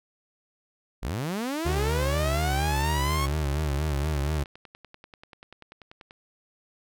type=linear sweep; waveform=sawtooth; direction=up; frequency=41.81 to 1108.7 Hz; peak=-24 dBFS; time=1.02-3.27 s; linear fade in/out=20 ms
type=tone with vibrato; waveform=30% pulse; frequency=73.42 Hz; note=D2; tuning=in tune; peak=-22 dBFS; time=1.65-4.44 s; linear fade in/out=10 ms; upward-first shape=sine; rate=4.2 Hz; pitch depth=110 cents each way
type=click train; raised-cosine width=0.3 ms; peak=-30 dBFS; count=22; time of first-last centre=4.07-6.109 s; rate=10.3 Hz
effects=none